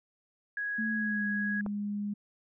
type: tone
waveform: sine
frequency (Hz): 1661.2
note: G#6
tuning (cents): 0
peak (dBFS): -31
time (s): 0.57-1.61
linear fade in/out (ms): 2
type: tone with pitch glide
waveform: sine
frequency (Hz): 220 to 205.3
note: A3 to G#3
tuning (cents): 0 to -20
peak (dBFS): -31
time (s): 0.78-2.14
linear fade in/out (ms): 10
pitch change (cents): -120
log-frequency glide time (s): 0.92-1.26
type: click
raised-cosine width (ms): 1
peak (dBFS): -25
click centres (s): 1.663
effects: none